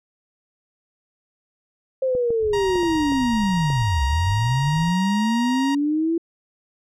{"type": "linear two-way sweep", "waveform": "sine", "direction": "down then up", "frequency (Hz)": [532, 64.6, 337.6], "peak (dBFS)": -18, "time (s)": [2.02, 6.18], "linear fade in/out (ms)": 5, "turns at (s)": 4.04}
{"type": "clicks", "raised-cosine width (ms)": 2, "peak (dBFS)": -19, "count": 6, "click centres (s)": [2.151, 2.305, 2.757, 2.832, 3.121, 3.702]}
{"type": "low-pass noise", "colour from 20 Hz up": "pink", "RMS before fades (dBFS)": -36, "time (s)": [2.4, 4.92], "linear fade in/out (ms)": 10, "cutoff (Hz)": 160, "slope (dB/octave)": 96}
{"type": "tone", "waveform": "sawtooth", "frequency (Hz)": 941, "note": "A#5", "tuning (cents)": 16, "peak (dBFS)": -21, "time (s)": [2.53, 5.75], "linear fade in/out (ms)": 5}
{"effects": ["low-pass 7000 Hz 12 dB/octave"]}